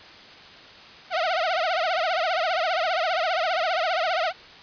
sawtooth tone with vibrato, 689 Hz, F5, 24 cents flat, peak -18 dBFS, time 1.1-4.33 s, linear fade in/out 50 ms, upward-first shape triangle, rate 15 Hz, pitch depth 210 cents each way, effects white hiss -45 dBFS RMS until 4.62 s + resampled to 11025 Hz

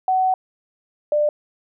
sine tone pair in turn, 750 / 595.3 Hz, F#5 / D5, +23 / +23 cents, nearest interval major third, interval 400 cents, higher first, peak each -15 dBFS, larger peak neither, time 0.08-0.34 / 1.12-1.29 s, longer first, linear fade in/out 2 ms, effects none

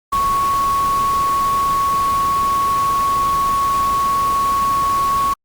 sine tone in noise, 1108.7 Hz, C#6, in tune, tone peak -14 dBFS, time 0.12-5.34 s, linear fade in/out 10 ms, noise pink, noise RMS -29 dBFS, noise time 0.12-5.34 s, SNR +12 dB, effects Opus 48 kbps

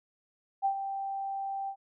sine tone with ADSR envelope, 784 Hz, G5, in tune, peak -23 dBFS, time 0.62-1.76 s, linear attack 33 ms, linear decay 86 ms, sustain -9 dB, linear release 76 ms, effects none

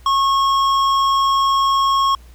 sine tone with hard clipping, 1092 Hz, C#6, 26 cents flat, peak -15 dBFS, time 0.06-2.15 s, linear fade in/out 2 ms, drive 10 dB, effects added 60 Hz sine -40 dBFS peak until 2.34 s + pink hiss -52 dBFS RMS until 2.34 s

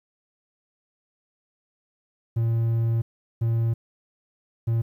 triangle tone bursts at uneven times, 114.8 Hz, A#2, 26 cents flat, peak -18 dBFS, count 3, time 2.36-3.02 / 3.41-3.74 / 4.67-4.82 s, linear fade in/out 10 ms, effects 10-bit

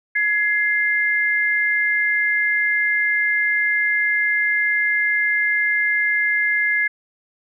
sine tone pair together, 1682.2 / 2093 Hz, G#6 / C7, +22 / 0 cents, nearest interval major third, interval 378 cents, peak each -19 dBFS, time 0.15-6.88 s, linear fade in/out 10 ms, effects none

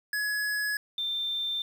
square / sine tone pair in turn, 1687 / 3575 Hz, G#6 / A7, +27 / +27 cents, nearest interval octave + minor second, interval 1300 cents, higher second, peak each -28 dBFS, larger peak neither, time 0.13-0.77 / 0.98-1.62 s, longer neither, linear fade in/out 2 ms, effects 9-bit

